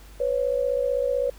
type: tone pair together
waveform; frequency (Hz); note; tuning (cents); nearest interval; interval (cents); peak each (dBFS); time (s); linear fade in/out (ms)
sine; 498.6 / 554.4; B4 / C#5; +16 / 0; major second; 184; -24; 0.2-1.3; 5
effects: added 50 Hz sine -44 dBFS peak until 1.38 s + pink hiss -52 dBFS RMS until 1.38 s